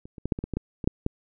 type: clicks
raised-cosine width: 3 ms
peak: -29 / -28 / -15 / -9 / -19 / -17 / -17 / -14 / -19 / -7 / -11 dBFS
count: 11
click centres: 0.055 / 0.182 / 0.256 / 0.322 / 0.389 / 0.44 / 0.537 / 0.57 / 0.842 / 0.875 / 1.064 s
effects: none